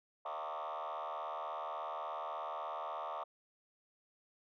sine tone with frequency modulation, 910 Hz, A#5, 42 cents flat, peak -36 dBFS, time 0.25-3.24 s, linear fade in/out 10 ms, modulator 76.5 Hz, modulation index 4.3, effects tanh soft clip ceiling -38 dBFS

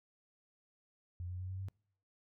sine tone with pitch steps, 88.5 / 90.36 / 92.26 / 94.2 / 96.18 Hz, F2 / F#2 / F#2 / F#2 / G2, +23 / -40 / -4 / +32 / -32 cents, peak -39 dBFS, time 1.2-1.685 s, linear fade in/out 0 ms, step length 97 ms, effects noise-tail reverb RT60 0.6 s tail -26 dB re dry

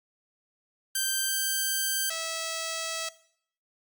5% pulse tone pair in turn, 1568 / 651.7 Hz, G6 / E5, 0 / -20 cents, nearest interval octave + minor third, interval 1520 cents, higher first, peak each -15 / -20 dBFS, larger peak first, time 0.95-2.1 / 2.1-3.09 s, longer first, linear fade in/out 5 ms, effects noise-tail reverb RT60 0.6 s tail -17 dB re dry + Opus 48 kbps

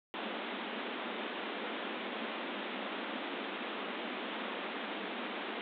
pink band-pass noise, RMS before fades -40 dBFS, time 0.14-5.61 s, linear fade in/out 0 ms, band 200 to 3700 Hz, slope 96 dB/octave, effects none

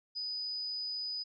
sine tone, 4978 Hz, D#8, in tune, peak -35 dBFS, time 0.15-1.24 s, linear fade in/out 20 ms, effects none

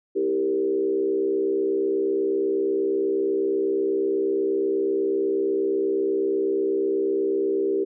sine tone with frequency modulation, 392 Hz, G4, in tune, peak -20 dBFS, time 0.15-7.85 s, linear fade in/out 20 ms, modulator 68.2 Hz, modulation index 0.91, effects none

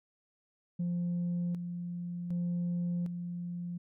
sine tone with tremolo, 174.61 Hz, F3, in tune, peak -28 dBFS, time 0.79-3.78 s, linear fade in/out 10 ms, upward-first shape square, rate 0.66 Hz, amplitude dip 55%, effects tanh soft clip ceiling -28 dBFS

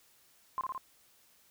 sine tone with echo, 1050 Hz, C6, 6 cents sharp, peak -30 dBFS, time 0.58-0.61 s, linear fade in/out 0 ms, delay 56 ms, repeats 3, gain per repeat -2 dB, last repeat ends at 0.778 s, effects white hiss -65 dBFS RMS until 1.5 s

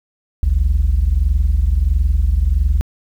sine tone pair together, 51.92 / 73.42 Hz, G#1 / D2, 0 / 0 cents, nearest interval tritone, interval 600 cents, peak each -13 dBFS, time 0.43-2.81 s, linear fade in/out 0 ms, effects tanh soft clip ceiling -8 dBFS + 8-bit

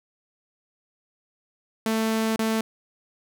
sawtooth tone with dropouts, 221.9 Hz, A3, 15 cents sharp, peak -18 dBFS, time 1.86-2.61 s, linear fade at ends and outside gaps 2 ms, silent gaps 2.361-2.392 s, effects none

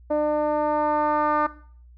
10% pulse tone with low-pass filter sweep, 300 Hz, D4, 37 cents sharp, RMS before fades -22 dBFS, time 0.1-1.47 s, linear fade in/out 10 ms, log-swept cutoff 610 to 1200 Hz, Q 2.4, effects noise-tail reverb RT60 0.5 s tail -17 dB re dry + added 60 Hz sine -46 dBFS peak until 1.97 s

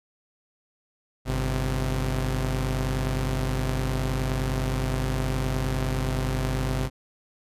sawtooth tone pair together, 49.71 / 129.9 Hz, G1 / C3, +25 / -12 cents, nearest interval octave + perfect fourth, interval 1663 cents, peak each -23 / -23 dBFS, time 1.25-6.9 s, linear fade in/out 50 ms, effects resampled to 32000 Hz

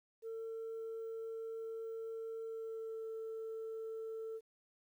sine tone with pitch glide, 450.6 to 445.7 Hz, A4 to A4, +41 to +22 cents, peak -39 dBFS, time 0.22-4.41 s, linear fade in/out 50 ms, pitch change -19 cents, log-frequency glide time 2.36-3.06 s, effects tanh soft clip ceiling -39 dBFS + 12-bit

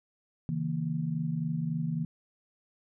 sine chord, A# diminished, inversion first, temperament equal with one note detuned, 138.59 / 162.17 / 233.1 Hz, C#3 / E3 / A#3, 0 / -28 / 0 cents, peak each -36 / -30 / -36 dBFS, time 0.49-2.05 s, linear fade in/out 0 ms, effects none

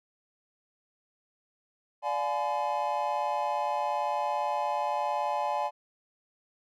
triangle chord, D diminished seventh, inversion none, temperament just, 587.3 / 704.8 / 845.8 / 1014.9 Hz, D5 / F5 / Ab5 / Cb6, 0 / +16 / +31 / +47 cents, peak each -32 / -33 / -28 / -33 dBFS, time 2.02-5.71 s, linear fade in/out 50 ms, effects none

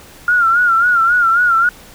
sine tone with vibrato, 1400 Hz, F6, 4 cents sharp, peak -9 dBFS, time 0.28-1.69 s, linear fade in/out 2 ms, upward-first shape sine, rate 3.7 Hz, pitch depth 86 cents each way, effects pink hiss -40 dBFS RMS until 1.94 s

